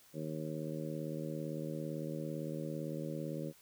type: harmonic tone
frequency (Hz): 77.78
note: D#2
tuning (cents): 0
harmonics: 2 / 3 / 4 / 5 / 6 / 7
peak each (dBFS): -41 / -45 / -44 / -48 / -48 / -45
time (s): 0.13-3.53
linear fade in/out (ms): 50
effects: white hiss -63 dBFS RMS until 3.61 s